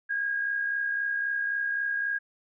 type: tone with amplitude modulation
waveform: sine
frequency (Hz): 1633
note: G#6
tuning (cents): -30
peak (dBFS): -24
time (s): 0.09-2.19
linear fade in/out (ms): 20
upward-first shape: sine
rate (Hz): 63.8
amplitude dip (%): 45
effects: none